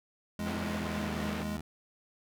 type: tone with tremolo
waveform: square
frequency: 207.7 Hz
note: G#3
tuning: in tune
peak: -35 dBFS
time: 0.39-1.57 s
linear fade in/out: 2 ms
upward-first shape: sine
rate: 3.8 Hz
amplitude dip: 30%
type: tone with pitch glide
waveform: 15% pulse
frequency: 84.8 to 79.58 Hz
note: E2 to D#2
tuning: +50 to +40 cents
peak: -31 dBFS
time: 0.39-1.61 s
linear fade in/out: 5 ms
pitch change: -110 cents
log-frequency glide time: 0.62-1.04 s
type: band-pass noise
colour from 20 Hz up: pink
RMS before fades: -40 dBFS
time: 0.45-1.44 s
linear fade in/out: 20 ms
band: 170 to 2700 Hz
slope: 12 dB/octave
effects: none